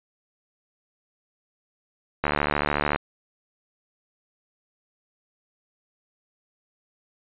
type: click train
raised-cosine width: 0.5 ms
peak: -7 dBFS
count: 54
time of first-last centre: 2.24-2.96 s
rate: 73.6 Hz
effects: resampled to 8000 Hz